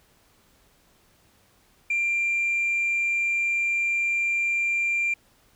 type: tone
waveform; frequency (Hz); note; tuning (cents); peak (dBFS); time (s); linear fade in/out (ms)
sine; 2377; D7; +20; -20; 1.9-5.14; 5
effects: tanh soft clip ceiling -19 dBFS + pink hiss -61 dBFS RMS until 5.55 s